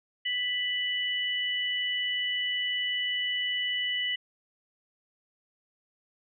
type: tone pair together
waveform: sine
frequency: 1977.6 / 2963 Hz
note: B6 / F#7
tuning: +2 / +2 cents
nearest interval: perfect fifth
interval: 700 cents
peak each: -31 / -29 dBFS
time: 0.25-4.16 s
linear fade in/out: 10 ms
effects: none